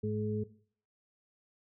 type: harmonic tone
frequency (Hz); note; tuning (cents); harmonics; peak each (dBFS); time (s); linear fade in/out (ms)
106.3; G#2; +41; 1 / 2 / 4; -35 / -35 / -35; 0.03-0.44; 10
effects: noise-tail reverb RT60 0.5 s tail -17 dB re dry